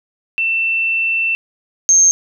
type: tone pair in turn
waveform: sine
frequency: 2680 / 6388 Hz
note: E7 / G8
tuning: +28 / +32 cents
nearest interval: octave + minor third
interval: 1504 cents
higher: second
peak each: -14 / -7 dBFS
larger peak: second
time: 0.38-1.35 / 1.89-2.11 s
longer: first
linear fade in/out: 0 ms
effects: none